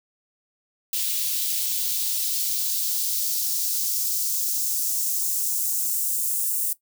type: noise with high-pass filter sweep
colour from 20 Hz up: blue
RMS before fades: -25 dBFS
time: 0.93-6.73 s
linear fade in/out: 2 ms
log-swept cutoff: 3100 to 8600 Hz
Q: 1.5
effects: noise-tail reverb RT60 0.1 s tail -17 dB re dry